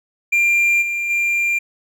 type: tone with level steps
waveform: triangle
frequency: 2385 Hz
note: D7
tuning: 26 cents sharp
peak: -11 / -18 / -14 dBFS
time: 0.32-1.59 s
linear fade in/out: 10 ms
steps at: 0.81 / 1.09 s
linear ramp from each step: 20 ms
effects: none